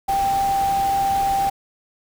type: tone in noise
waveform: sine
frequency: 787 Hz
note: G5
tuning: 7 cents sharp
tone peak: -17 dBFS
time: 0.08-1.5 s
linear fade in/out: 10 ms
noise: pink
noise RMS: -32 dBFS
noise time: 0.08-1.5 s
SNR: +12 dB
effects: none